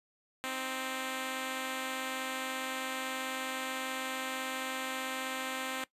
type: tone pair together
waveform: 5% pulse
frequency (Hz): 261.6 / 311.1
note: C4 / D#4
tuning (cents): 0 / 0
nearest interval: minor third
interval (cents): 300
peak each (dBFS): -24 / -33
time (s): 0.44-5.84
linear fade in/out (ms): 0
effects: noise-tail reverb RT60 0.1 s tail -19 dB re dry + resampled to 32000 Hz